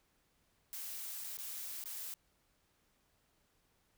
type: noise with dropouts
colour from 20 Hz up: blue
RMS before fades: -44 dBFS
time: 0.73-2.14 s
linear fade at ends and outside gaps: 0 ms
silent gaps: 1.239-1.243 / 1.371-1.387 / 1.839-1.857 s
effects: pink hiss -75 dBFS RMS until 3.97 s